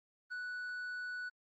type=tone with tanh clipping; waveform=sine; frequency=1480 Hz; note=F#6; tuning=in tune; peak=-40 dBFS; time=0.3-1.3 s; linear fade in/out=20 ms; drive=4 dB; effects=Opus 24 kbps